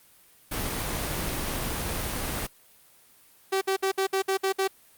pink noise, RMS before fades -30 dBFS, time 0.51-2.47 s, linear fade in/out 10 ms
sawtooth tone bursts, 385.2 Hz, G4, 30 cents flat, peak -19 dBFS, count 8, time 3.52-4.678 s, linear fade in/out 10 ms, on 94 ms, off 58 ms
effects white hiss -57 dBFS RMS until 4.97 s + Opus 32 kbps

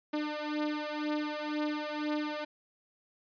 sawtooth beating tone pair, 299.4 / 301.4 Hz, D4 / D4, +33 / +45 cents, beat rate 2 Hz, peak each -31 dBFS, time 0.13-2.45 s, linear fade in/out 10 ms, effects resampled to 11025 Hz

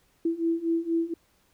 sine beating tone pair, 329.6 / 333.8 Hz, E4 / E4, 0 / +22 cents, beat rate 4.2 Hz, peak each -28 / -26 dBFS, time 0.25-1.14 s, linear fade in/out 5 ms, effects pink hiss -66 dBFS RMS until 1.53 s

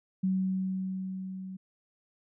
sine tone with level ramp, 188.4 Hz, F#3, 32 cents sharp, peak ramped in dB -24 to -38 dBFS, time 0.23-1.57 s, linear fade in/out 10 ms, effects none

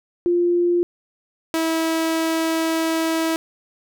sine / sawtooth tone pair in turn, 349.2 / 324.7 Hz, F4 / E4, 0 / -26 cents, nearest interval minor second, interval 126 cents, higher first, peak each -15 dBFS, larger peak neither, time 0.26-0.83 / 1.54-3.36 s, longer second, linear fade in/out 0 ms, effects none

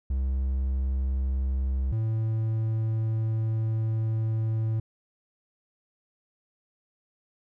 triangle tone pair in turn, 66 / 111 Hz, C2 / A2, +16 / +16 cents, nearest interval major sixth, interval 900 cents, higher second, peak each -22 dBFS, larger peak neither, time 0.1-1.92 / 1.92-4.8 s, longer second, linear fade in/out 5 ms, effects none

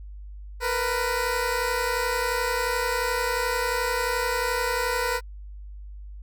15% pulse tone pair together, 464.6 / 496 Hz, A#4 / B4, -6 / +7 cents, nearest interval minor second, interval 113 cents, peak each -22 / -19 dBFS, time 0.6-5.21 s, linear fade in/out 50 ms, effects added 50 Hz sine -37 dBFS peak until 6.22 s

